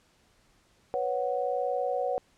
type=chord; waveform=sine; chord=B suspended second; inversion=none; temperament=equal; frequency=493.9 / 554.4 / 740 Hz; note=B4 / C#5 / F#5; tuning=0 / 0 / 0 cents; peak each=-31 dBFS; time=0.94-2.18 s; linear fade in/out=0 ms; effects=pink hiss -65 dBFS RMS until 2.37 s + low-pass 9000 Hz 12 dB/octave